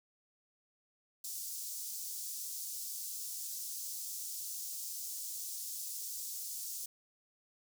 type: high-pass noise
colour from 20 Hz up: pink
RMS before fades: -42 dBFS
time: 1.24-6.86 s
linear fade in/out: 5 ms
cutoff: 5600 Hz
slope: 24 dB/octave
effects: none